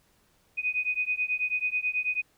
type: beating tone pair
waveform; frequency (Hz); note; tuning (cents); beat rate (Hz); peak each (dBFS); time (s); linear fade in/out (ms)
sine; 2489 / 2498.2; D#7 / D#7; 0 / +6; 9.2; -29; 0.57-2.22; 20
effects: pink hiss -66 dBFS RMS until 2.37 s